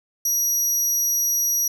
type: tone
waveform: 30% pulse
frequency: 5780 Hz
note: F#8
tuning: 41 cents flat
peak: -15 dBFS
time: 0.25-1.68 s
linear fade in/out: 5 ms
effects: none